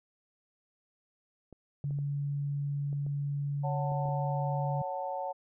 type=clicks; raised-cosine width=2 ms; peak=-36 dBFS; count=9; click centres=1.527 / 1.841 / 1.908 / 1.988 / 2.929 / 3.065 / 3.919 / 4.056 / 4.087 s
type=tone; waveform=sine; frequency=142.6 Hz; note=C#3; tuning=49 cents sharp; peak=-30 dBFS; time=1.84-4.82 s; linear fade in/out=5 ms
type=chord; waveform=sine; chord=F# minor; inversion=second; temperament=just; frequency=555 / 740 / 888 Hz; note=C#5 / F#5 / A5; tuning=+2 / 0 / +16 cents; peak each=-37 dBFS; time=3.63-5.33 s; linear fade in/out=20 ms
effects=none